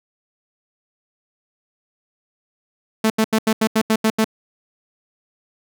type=tone bursts; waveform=sawtooth; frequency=219.9 Hz; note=A3; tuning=1 cent flat; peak=-10 dBFS; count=9; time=3.04-4.245 s; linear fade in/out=5 ms; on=61 ms; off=82 ms; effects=none